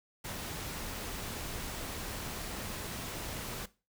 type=noise; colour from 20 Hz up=pink; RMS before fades=-40 dBFS; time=0.24-3.66 s; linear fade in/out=10 ms; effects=noise-tail reverb RT60 0.3 s tail -18 dB re dry